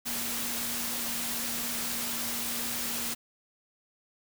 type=tone in noise; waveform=sine; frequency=236.5 Hz; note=A#3; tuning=25 cents sharp; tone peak=-42 dBFS; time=0.05-3.15 s; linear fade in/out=20 ms; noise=white; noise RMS=-33 dBFS; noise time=0.05-3.15 s; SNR=-12 dB; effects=none